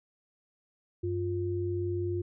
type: tone pair together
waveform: sine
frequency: 96 / 351.3 Hz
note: G2 / F4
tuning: -36 / +10 cents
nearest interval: octave + minor seventh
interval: 2246 cents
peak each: -32 / -31 dBFS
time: 1.03-2.22 s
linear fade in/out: 10 ms
effects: none